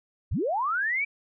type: linear sweep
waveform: sine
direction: up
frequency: 38.89 to 2352 Hz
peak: -24 dBFS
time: 0.31-1.05 s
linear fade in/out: 10 ms
effects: none